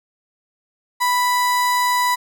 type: tone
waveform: 35% pulse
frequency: 987.8 Hz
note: B5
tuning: in tune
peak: -14 dBFS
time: 1-2.16 s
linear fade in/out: 20 ms
effects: none